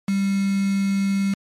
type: tone with quantisation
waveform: sine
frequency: 196.5 Hz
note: G3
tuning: 4 cents sharp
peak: -18 dBFS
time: 0.08-1.34 s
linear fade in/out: 5 ms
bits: 5
effects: low-pass 10000 Hz 12 dB/octave + MP3 64 kbps